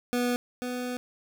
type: tone pair in turn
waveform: 25% pulse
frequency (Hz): 244.9 / 248.3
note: B3 / B3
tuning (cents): -14 / +9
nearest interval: unison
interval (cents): 23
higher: second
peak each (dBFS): -21 / -27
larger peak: first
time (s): 0.13-0.36 / 0.62-0.97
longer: second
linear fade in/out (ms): 0
effects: none